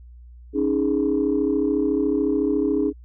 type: chord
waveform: sine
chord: C# suspended second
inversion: none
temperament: equal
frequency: 277.2 / 311.1 / 415.3 Hz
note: C#4 / D#4 / G#4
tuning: 0 / 0 / 0 cents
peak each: -22 dBFS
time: 0.53-2.93 s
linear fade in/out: 50 ms
effects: tanh soft clip ceiling -11 dBFS + added 60 Hz sine -41 dBFS peak until 3.04 s